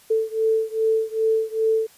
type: beating tone pair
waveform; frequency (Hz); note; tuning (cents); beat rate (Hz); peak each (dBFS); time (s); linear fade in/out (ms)
sine; 441.8 / 444.3; A4 / A4; +7 / +17; 2.5; -21 / -22; 0.1-1.87; 10
effects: white hiss -52 dBFS RMS until 1.97 s + resampled to 32000 Hz